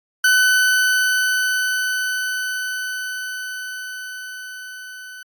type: tone with level ramp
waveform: 40% pulse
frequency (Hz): 1506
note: F#6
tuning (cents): +30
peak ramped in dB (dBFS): -11 to -34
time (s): 0.24-5.23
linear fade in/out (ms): 5
effects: AAC 64 kbps